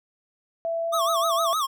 sine tone with pitch glide, 665 to 669.6 Hz, E5 to E5, +15 to +27 cents, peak -24 dBFS, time 0.65-1.53 s, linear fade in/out 0 ms, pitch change +12 cents, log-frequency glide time 0.83-0.89 s
square tone with vibrato, 1174.7 Hz, D6, in tune, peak -23 dBFS, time 0.92-1.67 s, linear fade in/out 20 ms, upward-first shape sine, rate 6.5 Hz, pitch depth 160 cents each way
effects none

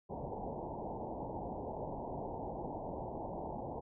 white low-pass noise, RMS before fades -42 dBFS, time 0.09-3.81 s, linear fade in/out 20 ms, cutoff 930 Hz, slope 96 dB/octave, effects none

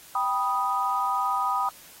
sine chord, G augmented, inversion none, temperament equal with one note detuned, 784 / 982.6 / 1244.5 Hz, G5 / B5 / D#6, 0 / -9 / 0 cents, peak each -29 / -27 / -26 dBFS, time 0.15-1.69 s, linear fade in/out 2 ms, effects white hiss -49 dBFS RMS until 2 s + AAC 48 kbps

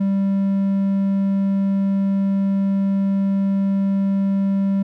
triangle tone, 196 Hz, G3, in tune, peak -14 dBFS, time 0-4.83 s, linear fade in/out 10 ms, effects none

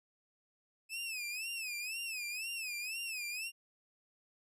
sawtooth tone with vibrato, 2571 Hz, E7, 44 cents flat, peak -35 dBFS, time 0.89-3.52 s, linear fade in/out 50 ms, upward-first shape sine, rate 2 Hz, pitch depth 140 cents each way, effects resampled to 32000 Hz

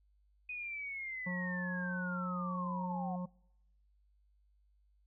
sine linear sweep, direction down, 2500 to 712 Hz, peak -39 dBFS, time 0.49-3.16 s, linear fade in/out 5 ms
harmonic tone, 180 Hz, F#3, 47 cents flat, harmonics 1 / 3 / 5 / 6, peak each -36 / -46 / -50 / -52 dBFS, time 1.26-3.26 s, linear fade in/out 10 ms
effects noise-tail reverb RT60 0.9 s tail -26 dB re dry + added 50 Hz sine -67 dBFS peak until 5.06 s

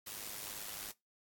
white noise with amplitude modulation, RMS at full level -42 dBFS, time 0.06-0.92 s, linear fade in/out 10 ms, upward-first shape sine, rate 103 Hz, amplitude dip 60%, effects noise-tail reverb RT60 0.2 s tail -22 dB re dry + AAC 64 kbps

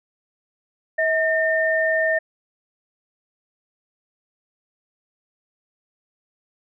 sine tone pair together, 641.3 / 1814 Hz, E5 / A#6, -48 / -48 cents, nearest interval octave + tritone, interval 1800 cents, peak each -20 dBFS, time 0.98-2.19 s, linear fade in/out 10 ms, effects none

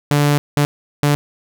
sawtooth tone bursts at uneven times, 145.6 Hz, D3, 15 cents flat, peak -8 dBFS, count 3, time 0.11-0.38 / 0.57-0.65 / 1.03-1.15 s, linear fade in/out 0 ms, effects none

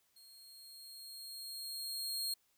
sawtooth tone with level ramp, 4247 Hz, C8, 25 cents sharp, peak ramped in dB -55 to -32 dBFS, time 0.16-2.34 s, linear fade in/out 5 ms, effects white hiss -75 dBFS RMS until 2.57 s

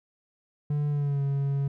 triangle tone with pitch glide, 146.83 to 139.31 Hz, D3 to C#3, 0 to +9 cents, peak -22 dBFS, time 0.7-1.68 s, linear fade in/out 5 ms, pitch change -91 cents, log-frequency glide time 0.89-1.22 s, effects none

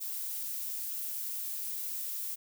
violet noise, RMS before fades -37 dBFS, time 0-2.36 s, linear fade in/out 20 ms, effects none

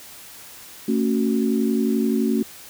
sine chord, F# minor, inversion first, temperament equal with one note detuned, 225.7 / 277.2 / 370 Hz, A3 / C#4 / F#4, +44 / 0 / 0 cents, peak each -20 / -23 / -25 dBFS, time 0.88-2.43 s, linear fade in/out 5 ms, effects white hiss -42 dBFS RMS until 2.69 s

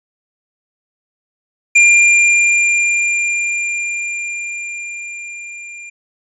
square tone with level ramp, 2394 Hz, D7, 33 cents sharp, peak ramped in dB -6 to -31 dBFS, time 1.75-5.9 s, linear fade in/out 10 ms, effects resampled to 22050 Hz

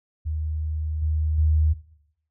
sine tone with level steps, 77.5 Hz, D#2, 6 cents flat, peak -24 / -20 / -16 dBFS, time 0.25-1.74 s, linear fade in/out 20 ms, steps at 1.02 / 1.38 s, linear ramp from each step 5 ms, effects noise-tail reverb RT60 0.7 s tail -17 dB re dry

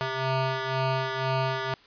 15% pulse ring-modulated tone, 264 Hz, C4, 16 cents sharp, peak -16 dBFS, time 0.01-1.74 s, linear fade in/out 0 ms, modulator 395 Hz, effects white hiss -55 dBFS RMS until 1.86 s + resampled to 11025 Hz

